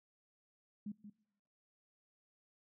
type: tone with echo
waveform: sine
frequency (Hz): 207.7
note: G#3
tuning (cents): 0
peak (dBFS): -40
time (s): 0.86-0.92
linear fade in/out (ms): 5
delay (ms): 180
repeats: 1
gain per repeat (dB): -9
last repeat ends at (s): 1.1
effects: noise-tail reverb RT60 1.0 s tail -23 dB re dry